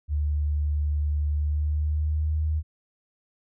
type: tone with pitch glide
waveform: sine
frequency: 74.1 to 77.47 Hz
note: D2 to D#2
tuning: +16 to -7 cents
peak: -22 dBFS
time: 0.08-2.63 s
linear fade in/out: 50 ms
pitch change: +77 cents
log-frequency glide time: 1.35-2.42 s
effects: none